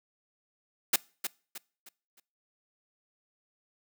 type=noise with echo; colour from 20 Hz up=white; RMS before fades=-23 dBFS; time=0.93-0.96 s; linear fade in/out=5 ms; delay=310 ms; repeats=4; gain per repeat=-9 dB; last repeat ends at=2.2 s; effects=noise-tail reverb RT60 0.4 s tail -24 dB re dry + high-pass 200 Hz 12 dB/octave